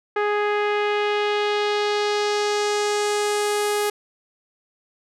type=tone with low-pass filter sweep; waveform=sawtooth; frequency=415.3 Hz; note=G#4; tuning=in tune; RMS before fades=-22 dBFS; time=0.16-3.9 s; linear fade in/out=5 ms; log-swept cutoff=1800 to 12000 Hz; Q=1.5; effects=none